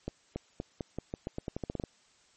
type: accelerating click train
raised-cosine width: 2 ms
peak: -21 dBFS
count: 15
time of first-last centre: 0.08-1.838 s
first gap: 280 ms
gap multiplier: 0.86
effects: white hiss -65 dBFS RMS until 2.36 s + MP3 32 kbps